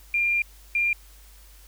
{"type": "tone pair in turn", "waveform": "sine", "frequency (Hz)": [2395, 2395], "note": ["D7", "D7"], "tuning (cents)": [33, 33], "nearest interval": "unison", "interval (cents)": 0, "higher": "neither", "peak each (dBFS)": -20, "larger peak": "neither", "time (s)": [[0.14, 0.42], [0.75, 0.93]], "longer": "first", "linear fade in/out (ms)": 2, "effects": ["added 50 Hz sine -48 dBFS peak until 1.67 s", "white hiss -54 dBFS RMS until 1.67 s"]}